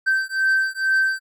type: beating tone pair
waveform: triangle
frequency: 1552 / 1554.2 Hz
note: G6 / G6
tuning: -18 / -15 cents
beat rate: 2.2 Hz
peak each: -19 dBFS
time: 0.06-1.2 s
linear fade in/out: 20 ms
effects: none